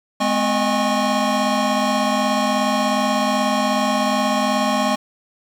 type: tone cluster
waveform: square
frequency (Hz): 210.5 / 253.1 / 615 / 816 / 1093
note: G#3 / B3 / D#5 / G#5 / C#6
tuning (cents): +24 / +43 / -20 / -31 / -25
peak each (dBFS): -24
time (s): 0.2-4.96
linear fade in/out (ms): 10
effects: low-pass 8000 Hz 12 dB/octave + 7-bit